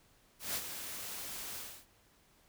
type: noise with ADSR envelope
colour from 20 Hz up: white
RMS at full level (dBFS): -35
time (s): 0.39-1.86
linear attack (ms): 160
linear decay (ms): 56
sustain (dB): -8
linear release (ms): 290
effects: pink hiss -67 dBFS RMS until 2.48 s